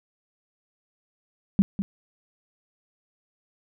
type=tone with echo; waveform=sine; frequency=196 Hz; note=G3; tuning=in tune; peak=-13 dBFS; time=1.59-1.62 s; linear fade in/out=0 ms; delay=200 ms; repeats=1; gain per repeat=-10 dB; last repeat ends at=1.82 s; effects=none